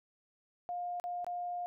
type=tone with dropouts; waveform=sine; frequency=708 Hz; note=F5; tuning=23 cents sharp; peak=-35 dBFS; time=0.69-1.66 s; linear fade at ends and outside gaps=0 ms; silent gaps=0.999-1.04 / 1.245-1.266 s; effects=none